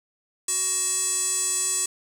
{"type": "tone with band-pass filter", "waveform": "square", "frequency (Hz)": 373.1, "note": "F#4", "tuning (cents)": 14, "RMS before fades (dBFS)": -25, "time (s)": [0.48, 1.86], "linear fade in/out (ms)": 5, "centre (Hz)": 8000, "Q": 7.3, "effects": ["7-bit"]}